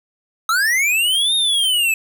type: linear two-way sweep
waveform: square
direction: up then down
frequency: 1269 to 3729 to 2573 Hz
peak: -15 dBFS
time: 0.49-1.94 s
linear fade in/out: 2 ms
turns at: 1.35 s
effects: none